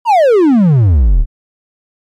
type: exponential sweep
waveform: triangle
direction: down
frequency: 987.8 to 32.51 Hz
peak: -3 dBFS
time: 0.05-1.26 s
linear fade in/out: 50 ms
effects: MP3 64 kbps